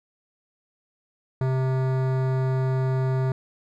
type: tone with hard clipping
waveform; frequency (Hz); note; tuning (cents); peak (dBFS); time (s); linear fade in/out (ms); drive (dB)
sine; 130.81; C3; 0; -23; 1.41-3.32; 2; 17
effects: none